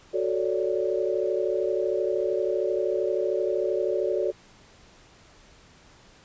sine chord, D major seventh, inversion first, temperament equal, 370 / 440 / 554.4 / 587.3 Hz, F#4 / A4 / C#5 / D5, 0 / 0 / 0 / 0 cents, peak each -27 / -28 / -30 / -30 dBFS, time 0.13-4.32 s, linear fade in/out 20 ms, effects pink hiss -54 dBFS RMS until 6.24 s + resampled to 16000 Hz

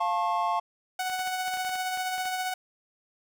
triangle chord, F augmented, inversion none, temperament equal with one note detuned, 698.5 / 880 / 1084.7 Hz, F5 / A5 / C#6, 0 / 0 / -38 cents, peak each -27 dBFS, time 0-0.6 s, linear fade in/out 10 ms
sawtooth tone with tremolo, 742 Hz, F#5, 5 cents sharp, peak -23 dBFS, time 0.99-2.54 s, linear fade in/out 5 ms, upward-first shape triangle, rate 15 Hz, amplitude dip 40%
clicks, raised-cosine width 0.3 ms, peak -27 dBFS, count 12, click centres 1.099 / 1.193 / 1.274 / 1.481 / 1.539 / 1.572 / 1.649 / 1.693 / 1.755 / 1.974 / 2.181 / 2.255 s
effects none

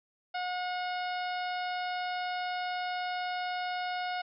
harmonic tone with a mistuned harmonic, 724 Hz, F#5, 38 cents flat, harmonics 1 / 2 / 3 / 4 / 5 / 6 / 7, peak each -33 / -39 / -43 / -45 / -47 / -49 / -50 dBFS, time 0.34-4.22 s, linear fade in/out 10 ms, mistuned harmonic 5, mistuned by +24 cents, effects none

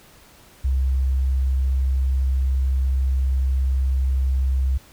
sine tone, 65.9 Hz, C2, 13 cents sharp, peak -17 dBFS, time 0.64-4.78 s, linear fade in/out 10 ms, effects pink hiss -50 dBFS RMS until 4.92 s

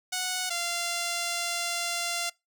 5% pulse tone pair in turn, 737 / 690.8 Hz, F#5 / F5, -7 / -19 cents, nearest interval minor second, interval 112 cents, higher first, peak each -17 dBFS, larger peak neither, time 0.12-0.5 / 0.5-2.3 s, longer second, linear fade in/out 10 ms, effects noise-tail reverb RT60 0.2 s tail -23 dB re dry

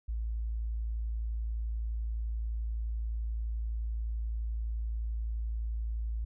sine tone, 55.8 Hz, A1, 25 cents sharp, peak -31 dBFS, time 0.08-6.25 s, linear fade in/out 10 ms, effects none

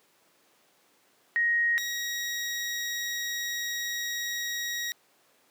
sine / 20% pulse tone pair in turn, 1878 / 1897.6 Hz, A#6 / A#6, +12 / +30 cents, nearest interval unison, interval 18 cents, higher second, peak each -22 / -25 dBFS, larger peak first, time 1.36-1.78 / 1.78-4.92 s, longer second, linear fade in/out 0 ms, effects pink hiss -64 dBFS RMS until 5.5 s + high-pass 300 Hz 12 dB/octave

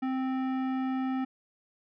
sine tone with hard clipping, 261.4 Hz, C4, 1 cent flat, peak -30 dBFS, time 0.02-1.25 s, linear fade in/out 10 ms, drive 14 dB, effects resampled to 11025 Hz

